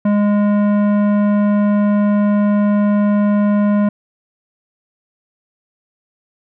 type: tone with tanh clipping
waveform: sine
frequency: 206 Hz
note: G#3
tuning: 14 cents flat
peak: -13 dBFS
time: 0.05-3.89 s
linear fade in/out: 5 ms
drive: 14 dB
effects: none